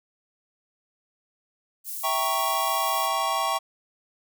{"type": "high-pass noise", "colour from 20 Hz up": "white", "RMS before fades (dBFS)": -34, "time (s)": [1.84, 3.1], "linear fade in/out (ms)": 50, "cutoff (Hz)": 9000, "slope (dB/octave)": 12}
{"type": "chord", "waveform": "square", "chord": "E diminished seventh", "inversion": "none", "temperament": "equal", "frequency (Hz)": [659.3, 784, 932.3, 1108.7], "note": ["E5", "G5", "Bb5", "Db6"], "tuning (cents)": [0, 0, 0, 0], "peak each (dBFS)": [-32, -30, -32, -27], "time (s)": [2.03, 3.59], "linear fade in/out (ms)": 20}
{"effects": []}